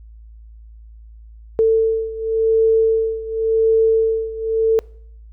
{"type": "beating tone pair", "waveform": "sine", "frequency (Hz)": [446.2, 447.11], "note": ["A4", "A4"], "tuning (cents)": [24, 28], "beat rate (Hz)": 0.91, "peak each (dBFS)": [-15, -18], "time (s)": [1.59, 4.79], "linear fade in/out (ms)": 0, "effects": ["noise-tail reverb RT60 0.6 s tail -24 dB re dry", "added 55 Hz sine -38 dBFS peak until 5.32 s"]}